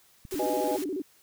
clicks, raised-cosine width 5 ms, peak -32 dBFS, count 2, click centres 0.252 / 0.342 s
white noise, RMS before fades -41 dBFS, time 0.31-0.84 s, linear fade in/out 0 ms
sine tone with vibrato, 333.5 Hz, E4, 20 cents sharp, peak -29 dBFS, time 0.32-1.02 s, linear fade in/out 5 ms, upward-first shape square, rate 14 Hz, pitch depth 220 cents each way
sine chord, G# minor, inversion first, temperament equal with one note detuned, 498.5 / 622.3 / 830.6 Hz, B4 / D#5 / G#5, +16 / 0 / 0 cents, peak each -31 dBFS, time 0.39-0.77 s, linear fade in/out 10 ms
effects white hiss -61 dBFS RMS until 1.22 s

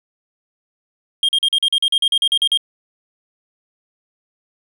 triangle tone bursts, 3224 Hz, G7, 48 cents sharp, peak -11 dBFS, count 14, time 1.23-2.574 s, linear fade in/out 2 ms, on 57 ms, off 42 ms, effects none

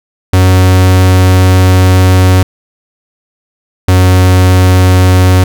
45% pulse tone pair in turn, 92.7 / 92.11 Hz, F#2 / F#2, +4 / -7 cents, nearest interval unison, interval 11 cents, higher first, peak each -3 dBFS, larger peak neither, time 0.33-2.43 / 3.88-5.44 s, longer first, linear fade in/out 5 ms, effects none

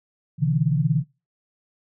sine tone cluster, 127.5 / 148.3 / 165.1 Hz, C3 / D3 / E3, -44 / +17 / +3 cents, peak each -24 / -21 / -23 dBFS, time 0.38-1.04 s, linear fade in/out 50 ms, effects noise-tail reverb RT60 0.3 s tail -25 dB re dry

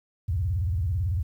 sine tone with vibrato, 86 Hz, F2, 26 cents flat, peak -23 dBFS, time 0.28-1.23 s, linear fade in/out 10 ms, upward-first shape square, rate 18 Hz, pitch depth 270 cents each way, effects 10-bit

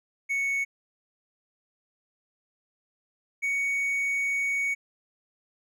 triangle tone pair in turn, 2217 / 2234 Hz, C#7 / C#7, 0 / +13 cents, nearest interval unison, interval 13 cents, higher second, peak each -23 dBFS, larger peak neither, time 0.29-0.65 / 3.42-4.75 s, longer second, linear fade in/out 20 ms, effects none

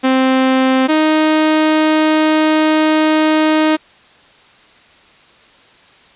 sawtooth tone pair in turn, 261.6 / 311.1 Hz, C4 / D#4, 0 / 0 cents, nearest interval minor third, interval 300 cents, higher second, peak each -6 dBFS, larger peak neither, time 0.03-0.88 / 0.88-3.77 s, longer second, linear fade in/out 20 ms, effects white hiss -46 dBFS RMS until 6.15 s + resampled to 8000 Hz

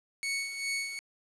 sawtooth tone with tremolo, 2219 Hz, C#7, 1 cent sharp, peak -26 dBFS, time 0.23-0.99 s, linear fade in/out 0 ms, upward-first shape sine, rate 2.5 Hz, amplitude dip 60%, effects resampled to 24000 Hz + 9-bit

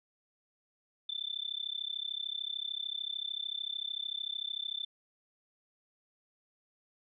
sine tone with amplitude modulation, 3539 Hz, A7, 9 cents sharp, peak -31 dBFS, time 1.09-4.85 s, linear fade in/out 5 ms, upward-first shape sine, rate 33.4 Hz, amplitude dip 100%, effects none

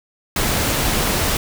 pink noise, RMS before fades -19 dBFS, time 0.36-1.37 s, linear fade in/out 2 ms, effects none

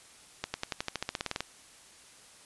accelerating click train, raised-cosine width 0.2 ms, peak -14 dBFS, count 15, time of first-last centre 0.44-1.406 s, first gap 100 ms, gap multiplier 0.94, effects white hiss -55 dBFS RMS until 2.45 s + resampled to 24000 Hz

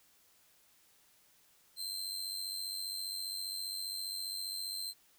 sawtooth tone with amplitude modulation, 4124 Hz, C8, 26 cents flat, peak -32 dBFS, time 1.76-4.94 s, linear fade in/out 50 ms, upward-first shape sine, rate 95 Hz, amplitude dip 60%, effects white hiss -67 dBFS RMS until 5.18 s

